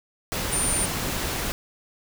pink noise, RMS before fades -28 dBFS, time 0.32-1.52 s, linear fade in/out 0 ms
clicks, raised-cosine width 5 ms, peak -23 dBFS, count 8, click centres 0.4 / 0.454 / 0.649 / 0.685 / 0.726 / 1.071 / 1.166 / 1.231 s
sine tone, 9090 Hz, C#9, 42 cents sharp, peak -23 dBFS, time 0.52-0.86 s, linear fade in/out 10 ms
effects none

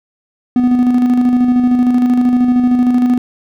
triangle tone with tremolo, 247.5 Hz, B3, 4 cents sharp, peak -5 dBFS, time 0.56-3.18 s, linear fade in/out 2 ms, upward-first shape square, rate 13 Hz, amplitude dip 35%, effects none

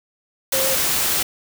sine tone in noise, 531 Hz, C5, 25 cents sharp, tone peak -23 dBFS, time 0.53-0.75 s, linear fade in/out 5 ms, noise white, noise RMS -20 dBFS, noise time 0.52-1.23 s, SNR -6 dB, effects none

